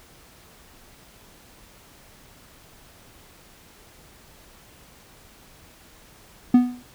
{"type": "tone with exponential decay", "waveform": "triangle", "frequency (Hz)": 246.9, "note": "B3", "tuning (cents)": 0, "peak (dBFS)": -6, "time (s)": [6.54, 6.83], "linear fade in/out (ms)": 5, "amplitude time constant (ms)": 63, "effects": ["pink hiss -51 dBFS RMS until 6.94 s"]}